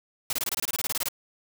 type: noise bursts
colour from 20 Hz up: white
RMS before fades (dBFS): -28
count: 15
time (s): 0.3-1.086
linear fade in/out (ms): 2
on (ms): 30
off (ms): 24
effects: none